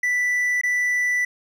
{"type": "tone with dropouts", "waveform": "triangle", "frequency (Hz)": 1975.5, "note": "B6", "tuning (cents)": 0, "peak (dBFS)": -17, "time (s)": [0.03, 1.25], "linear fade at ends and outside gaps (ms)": 5, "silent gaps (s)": [0.614, 0.634], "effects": []}